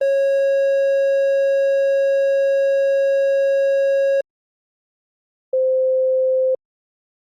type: tone pair in turn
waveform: triangle / sine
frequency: 549 / 519.8 Hz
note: C#5 / C5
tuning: -17 / -11 cents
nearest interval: minor second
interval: 94 cents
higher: first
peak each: -12 / -14 dBFS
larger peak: first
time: 0.01-4.21 / 5.53-6.55 s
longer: first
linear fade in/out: 5 ms
effects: Opus 24 kbps